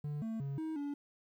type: tone with pitch steps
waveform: triangle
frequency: 147.4 / 223.5 / 138.8 / 317 / 286.5 Hz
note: D3 / A3 / C#3 / D#4 / D4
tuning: +7 / +27 / +3 / +32 / -43 cents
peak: -34 dBFS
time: 0.04-0.94 s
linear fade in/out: 5 ms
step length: 180 ms
effects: 12-bit